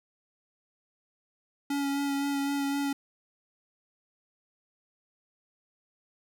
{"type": "tone with vibrato", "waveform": "square", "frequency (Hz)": 280.5, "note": "C#4", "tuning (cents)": 21, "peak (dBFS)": -28, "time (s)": [1.7, 2.93], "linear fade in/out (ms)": 5, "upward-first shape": "sine", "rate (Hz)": 3.9, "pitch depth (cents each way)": 15, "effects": []}